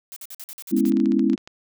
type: noise bursts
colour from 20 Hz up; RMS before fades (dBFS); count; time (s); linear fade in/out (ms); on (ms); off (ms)
blue; -37; 9; 0.12-0.899; 0; 43; 49
type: chord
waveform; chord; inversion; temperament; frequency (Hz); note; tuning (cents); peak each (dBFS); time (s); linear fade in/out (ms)
sine; C# minor seventh; second; equal; 207.7 / 246.9 / 277.2 / 329.6; G#3 / B3 / C#4 / E4; 0 / 0 / 0 / 0; -22; 0.71-1.36; 20
type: clicks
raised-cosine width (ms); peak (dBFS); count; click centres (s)
0.2; -22; 11; 0.853 / 0.921 / 0.97 / 1.001 / 1.058 / 1.12 / 1.194 / 1.299 / 1.333 / 1.378 / 1.475
effects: none